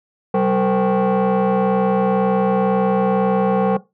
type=tone with frequency modulation; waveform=sine; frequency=130 Hz; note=C3; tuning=11 cents flat; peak=-11 dBFS; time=0.34-3.77 s; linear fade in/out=5 ms; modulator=322 Hz; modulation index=2.2; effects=noise-tail reverb RT60 0.2 s tail -17 dB re dry + tanh soft clip ceiling -13 dBFS